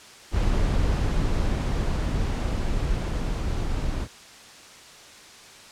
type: noise with level ramp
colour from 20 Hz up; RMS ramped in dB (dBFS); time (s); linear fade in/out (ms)
brown; -22 to -27; 0.31-4.08; 50
effects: white hiss -46 dBFS RMS until 5.71 s + low-pass 7000 Hz 12 dB/octave